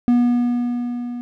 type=tone with level ramp; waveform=triangle; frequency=242.3 Hz; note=B3; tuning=33 cents flat; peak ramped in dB=-9 to -24 dBFS; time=0.08-1.21 s; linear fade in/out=0 ms; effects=none